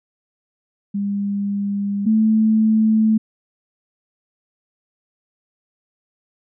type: tone pair in turn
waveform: sine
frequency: 201.2 / 218.7 Hz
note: G3 / A3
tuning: +45 / -10 cents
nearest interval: minor second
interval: 145 cents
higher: second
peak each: -19 / -12 dBFS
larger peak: second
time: 0.94-2.06 / 2.06-3.18 s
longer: neither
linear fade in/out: 10 ms
effects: none